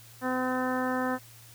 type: harmonic tone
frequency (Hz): 255.3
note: C4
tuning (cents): -42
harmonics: 1 / 2 / 3 / 4 / 5 / 6 / 7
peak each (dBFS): -30 / -33 / -35 / -36 / -37 / -38 / -38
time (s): 0.21-1.19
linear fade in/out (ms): 50
effects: added 115 Hz sine -53 dBFS peak until 1.54 s + white hiss -53 dBFS RMS until 1.54 s